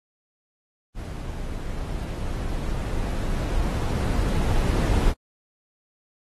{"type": "noise with level ramp", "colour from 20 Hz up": "brown", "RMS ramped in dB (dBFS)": [-33, -19], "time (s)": [0.94, 5.14], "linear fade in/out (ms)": 50, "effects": ["AAC 32 kbps"]}